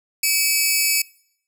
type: tone pair together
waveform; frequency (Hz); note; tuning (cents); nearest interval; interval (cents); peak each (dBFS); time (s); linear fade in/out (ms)
10% pulse; 2289 / 2579; D7 / E7; -45 / -39; major second; 206; -11; 0.23-1.02; 5
effects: noise-tail reverb RT60 0.7 s tail -25 dB re dry